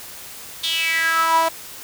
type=tone with high-pass filter sweep; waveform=sawtooth; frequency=327.5 Hz; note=E4; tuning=11 cents flat; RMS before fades=-19 dBFS; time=0.63-1.49 s; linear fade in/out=10 ms; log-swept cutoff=3600 to 770 Hz; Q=6.5; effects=white hiss -37 dBFS RMS until 1.83 s

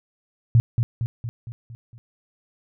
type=tone with echo; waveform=sine; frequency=116.6 Hz; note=A#2; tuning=1 cent sharp; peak=-11 dBFS; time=0.55-0.6 s; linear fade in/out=0 ms; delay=230 ms; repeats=6; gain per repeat=-5 dB; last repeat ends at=1.98 s; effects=none

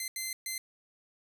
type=tone bursts at uneven times; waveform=10% pulse; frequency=2068 Hz; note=C7; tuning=21 cents flat; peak=-25 dBFS; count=3; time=0-0.08 / 0.16-0.33 / 0.46-0.58 s; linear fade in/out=2 ms; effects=none

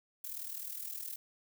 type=noise with amplitude modulation; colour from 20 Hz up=violet; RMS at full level=-39 dBFS; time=0.24-1.16 s; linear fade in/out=5 ms; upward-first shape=sine; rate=39.5 Hz; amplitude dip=70%; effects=none

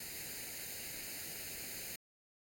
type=noise with comb filter; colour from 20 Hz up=white; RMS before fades=-45 dBFS; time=0-1.96 s; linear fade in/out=5 ms; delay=0.44 ms; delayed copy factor=+0.75; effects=AAC 64 kbps

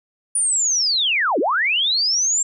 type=linear two-way sweep; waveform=sine; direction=down then up; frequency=9570 to 250.6 to 7520 Hz; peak=-16 dBFS; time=0.35-2.43 s; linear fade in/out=5 ms; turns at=1.39 s; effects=none

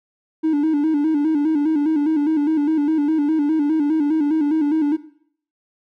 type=tone with vibrato; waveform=triangle; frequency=303.1 Hz; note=D#4; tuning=45 cents flat; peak=-12 dBFS; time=0.43-4.97 s; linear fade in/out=20 ms; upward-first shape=square; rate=4.9 Hz; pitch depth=78 cents each way; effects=noise-tail reverb RT60 0.6 s tail -18 dB re dry + tanh soft clip ceiling -10 dBFS

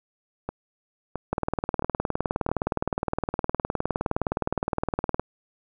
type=two click trains; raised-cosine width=1 ms; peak=-10 / -15 dBFS; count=76 / 4; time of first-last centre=1.33-5.196 / 0.49-2.49 s; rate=19.4 / 1.5 Hz; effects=none

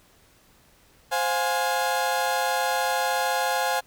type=chord; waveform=30% pulse; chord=F minor; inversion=second; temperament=equal with one note detuned; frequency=523.3 / 711.1 / 830.6 Hz; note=C5 / F5 / Ab5; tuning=0 / +31 / 0 cents; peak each=-26 / -25 / -23 dBFS; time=1.11-3.81 s; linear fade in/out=20 ms; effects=pink hiss -58 dBFS RMS until 3.86 s

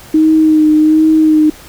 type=tone with vibrato; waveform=sine; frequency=311.1 Hz; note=D#4; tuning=in tune; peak=-5 dBFS; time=0.14-1.5 s; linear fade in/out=5 ms; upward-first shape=sine; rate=1.3 Hz; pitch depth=25 cents each way; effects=pink hiss -36 dBFS RMS until 1.68 s

